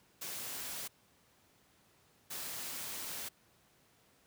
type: noise bursts at uneven times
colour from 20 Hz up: white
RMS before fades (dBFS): -42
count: 2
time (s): 0.21-0.88 / 2.3-3.29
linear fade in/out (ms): 10
effects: pink hiss -68 dBFS RMS until 4.26 s + high-pass 80 Hz 12 dB/octave